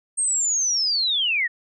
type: linear sweep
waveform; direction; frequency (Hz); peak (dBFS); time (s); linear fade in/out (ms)
sine; down; 8610 to 1800; -19; 0.17-1.48; 20
effects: none